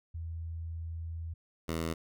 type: tone pair in turn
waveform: sine / 10% pulse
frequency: 82.41 / 81.79 Hz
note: E2 / E2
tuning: 0 / -13 cents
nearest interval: unison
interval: 13 cents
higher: first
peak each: -36 / -24 dBFS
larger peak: second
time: 0.14-1.34 / 1.68-1.94 s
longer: first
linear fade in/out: 10 ms
effects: none